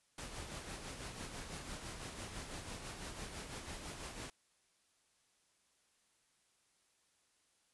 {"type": "noise with tremolo", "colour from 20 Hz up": "pink", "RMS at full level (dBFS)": -45, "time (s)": [0.18, 4.3], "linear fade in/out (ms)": 2, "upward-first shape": "sine", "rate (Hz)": 6, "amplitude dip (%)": 45, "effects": ["white hiss -75 dBFS RMS until 7.73 s", "resampled to 24000 Hz"]}